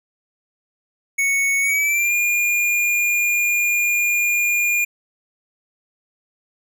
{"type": "tone with pitch glide", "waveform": "square", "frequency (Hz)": [2217, 2418], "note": ["C#7", "D7"], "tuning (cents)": [0, 50], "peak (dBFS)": -17, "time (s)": [1.18, 4.85], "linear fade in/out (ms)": 10, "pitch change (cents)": 150, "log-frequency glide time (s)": [1.61, 2.14], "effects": []}